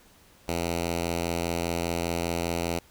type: tone with notch filter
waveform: 5% pulse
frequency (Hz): 85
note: F2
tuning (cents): -46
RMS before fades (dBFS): -29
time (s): 0.48-2.79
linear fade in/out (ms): 5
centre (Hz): 1100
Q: 2
effects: pink hiss -57 dBFS RMS until 2.9 s